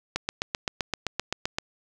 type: click train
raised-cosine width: 0.2 ms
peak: -9 dBFS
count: 12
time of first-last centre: 0.16-1.585 s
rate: 7.72 Hz
effects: none